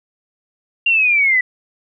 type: linear sweep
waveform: sine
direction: down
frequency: 2794 to 1957 Hz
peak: -11 dBFS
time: 0.86-1.41 s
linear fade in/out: 5 ms
effects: none